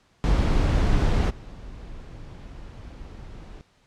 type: noise with level steps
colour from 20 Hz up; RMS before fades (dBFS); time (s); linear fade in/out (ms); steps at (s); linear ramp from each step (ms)
brown; -20 / -40; 0.24-3.61; 0; 1.29; 20
effects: pink hiss -62 dBFS RMS until 3.86 s + low-pass 6000 Hz 12 dB/octave